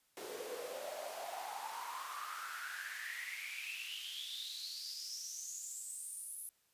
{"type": "noise with high-pass filter sweep", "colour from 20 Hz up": "pink", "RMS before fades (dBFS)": -45, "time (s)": [0.17, 6.49], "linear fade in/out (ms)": 0, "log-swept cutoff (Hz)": [400, 11000], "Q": 8.7, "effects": ["white hiss -75 dBFS RMS until 6.73 s", "resampled to 32000 Hz"]}